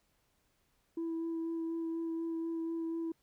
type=tone with vibrato; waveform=sine; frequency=329.6 Hz; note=E4; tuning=in tune; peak=-32 dBFS; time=0.97-3.12 s; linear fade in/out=5 ms; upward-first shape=sine; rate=4.1 Hz; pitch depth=12 cents each way; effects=tanh soft clip ceiling -32 dBFS + pink hiss -75 dBFS RMS until 3.22 s